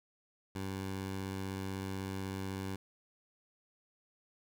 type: tone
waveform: 15% pulse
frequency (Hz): 96.1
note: G2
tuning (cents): -34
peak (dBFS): -31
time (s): 0.55-2.76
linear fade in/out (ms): 5
effects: none